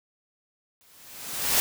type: noise with exponential growth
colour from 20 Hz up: white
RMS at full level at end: -20 dBFS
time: 0.81-1.6 s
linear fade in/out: 0 ms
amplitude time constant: 170 ms
effects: none